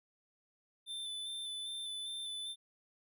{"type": "tone with vibrato", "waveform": "square", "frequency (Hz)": 3534, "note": "A7", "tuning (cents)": 7, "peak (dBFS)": -40, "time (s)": [0.86, 2.56], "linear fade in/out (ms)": 50, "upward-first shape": "square", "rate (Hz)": 2.5, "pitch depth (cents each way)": 16, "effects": []}